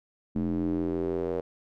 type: tone with band-pass filter sweep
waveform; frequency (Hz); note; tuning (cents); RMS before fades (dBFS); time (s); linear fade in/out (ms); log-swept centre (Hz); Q
square; 43; F1; -26; -29; 0.35-1.41; 10; 240 to 480; 4.1
effects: none